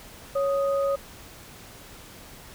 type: tone pair together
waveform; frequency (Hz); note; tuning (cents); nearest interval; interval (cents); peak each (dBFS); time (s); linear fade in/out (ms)
sine; 554.4 / 1244.5; C#5 / D#6; 0 / 0; octave + major second; 1400; -22 / -31; 0.35-0.96; 10
effects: pink hiss -46 dBFS RMS until 2.54 s